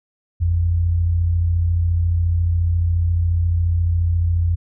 sine tone pair together, 51.52 / 85.8 Hz, G#1 / F2, -13 / -30 cents, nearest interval major sixth, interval 883 cents, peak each -25 / -15 dBFS, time 0.4-4.56 s, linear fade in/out 20 ms, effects none

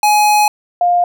square / sine tone pair in turn, 840 / 705 Hz, G#5 / F5, +19 / +16 cents, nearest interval minor third, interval 303 cents, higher first, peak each -9 dBFS, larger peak neither, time 0.03-0.48 / 0.81-1.04 s, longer first, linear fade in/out 2 ms, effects none

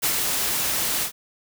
white noise with ADSR envelope, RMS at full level -21 dBFS, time 0.02-1.12 s, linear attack 21 ms, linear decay 88 ms, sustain -3 dB, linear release 94 ms, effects none

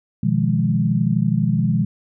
sine chord, F half-diminished seventh, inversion second, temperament equal, 123.47 / 155.56 / 174.61 / 207.7 Hz, Cb3 / Eb3 / F3 / Ab3, 0 / 0 / 0 / 0 cents, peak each -21 dBFS, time 0.23-1.85 s, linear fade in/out 5 ms, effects none

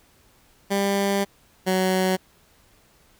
15% pulse tone pair in turn, 198.7 / 186.77 Hz, G3 / F#3, +24 / +17 cents, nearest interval minor second, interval 107 cents, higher first, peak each -14 / -13 dBFS, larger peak second, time 0.7-1.25 / 1.66-2.17 s, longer first, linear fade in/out 20 ms, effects pink hiss -58 dBFS RMS until 3.19 s

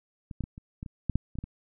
clicks, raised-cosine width 5 ms, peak -26 / -19 / -22 / -30 / -24 / -27 / -14 / -12 / -30 / -19 / -26 dBFS, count 11, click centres 0.312 / 0.407 / 0.439 / 0.579 / 0.829 / 0.862 / 1.097 / 1.156 / 1.355 / 1.387 / 1.44 s, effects none

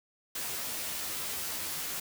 white noise with comb filter, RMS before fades -36 dBFS, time 0.35-2 s, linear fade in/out 5 ms, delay 13 ms, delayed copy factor +0.85, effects none

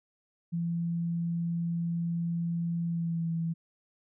sine tone with pitch glide, 169.3 to 165.43 Hz, E3 to E3, +46 to +6 cents, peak -28 dBFS, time 0.52-3.54 s, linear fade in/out 20 ms, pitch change -40 cents, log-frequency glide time 2.84-3.3 s, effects none

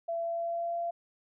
sine tone with pitch glide, 672 to 684.5 Hz, E5 to F5, +33 to -35 cents, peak -30 dBFS, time 0.08-0.91 s, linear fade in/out 10 ms, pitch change +32 cents, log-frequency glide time 0.18-0.77 s, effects none

